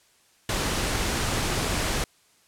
pink noise, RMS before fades -26 dBFS, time 0.49-2.04 s, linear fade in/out 2 ms, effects white hiss -61 dBFS RMS until 2.47 s + low-pass 10000 Hz 12 dB/octave

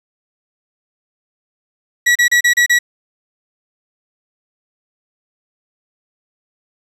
40% pulse tone bursts, 1929 Hz, B6, 41 cents flat, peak -8 dBFS, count 6, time 2.06-2.79 s, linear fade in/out 10 ms, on 95 ms, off 32 ms, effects low-pass 11000 Hz 12 dB/octave + 7-bit

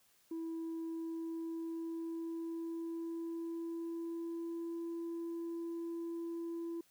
sine tone with pitch glide, 328 to 335.9 Hz, E4 to E4, -9 to +33 cents, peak -36 dBFS, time 0.31-6.81 s, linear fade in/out 5 ms, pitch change +42 cents, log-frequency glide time 0.86-4.82 s, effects tanh soft clip ceiling -37 dBFS + white hiss -70 dBFS RMS until 6.9 s

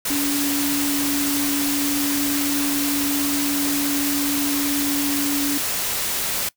sine tone in noise, 284.9 Hz, C#4, 48 cents sharp, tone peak -21 dBFS, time 0.1-5.58 s, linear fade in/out 5 ms, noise white, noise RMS -24 dBFS, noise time 0.05-6.49 s, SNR 0 dB, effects noise-tail reverb RT60 0.1 s tail -21 dB re dry

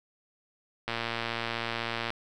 click train, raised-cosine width 0.3 ms, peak -15 dBFS, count 143, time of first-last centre 0.88-2.104 s, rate 116 Hz, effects none

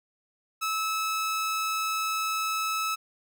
sawtooth tone, 1300 Hz, E6, 24 cents flat, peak -23 dBFS, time 0.61-2.96 s, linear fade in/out 20 ms, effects none

